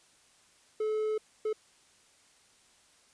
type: tone bursts at uneven times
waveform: triangle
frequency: 431.6 Hz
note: A4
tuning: 33 cents flat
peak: -26 dBFS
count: 2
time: 0.8-1.18 / 1.45-1.53 s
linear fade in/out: 5 ms
effects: white hiss -63 dBFS RMS until 3.13 s + resampled to 22050 Hz